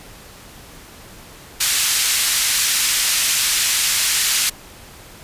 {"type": "band-pass noise", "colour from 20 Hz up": "white", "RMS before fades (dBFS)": -18, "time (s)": [1.6, 4.5], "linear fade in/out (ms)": 10, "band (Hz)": [1800, 9500], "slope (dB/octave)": 12, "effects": ["pink hiss -41 dBFS RMS until 5.23 s", "resampled to 32000 Hz"]}